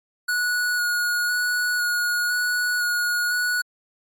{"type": "tone with vibrato", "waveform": "square", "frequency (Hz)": 1456, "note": "F#6", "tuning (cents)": -28, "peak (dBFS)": -21, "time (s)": [0.28, 3.62], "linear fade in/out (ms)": 10, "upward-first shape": "square", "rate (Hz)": 0.99, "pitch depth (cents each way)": 13, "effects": ["MP3 64 kbps"]}